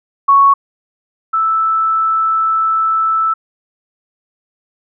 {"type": "tone pair in turn", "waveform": "sine", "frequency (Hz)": [1110, 1316.8], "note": ["C#6", "E6"], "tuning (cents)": [2, -2], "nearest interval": "minor third", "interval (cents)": 296, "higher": "second", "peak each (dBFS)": [-5, -11], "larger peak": "first", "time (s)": [[0.28, 0.54], [1.33, 3.34]], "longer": "second", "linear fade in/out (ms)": 10, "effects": []}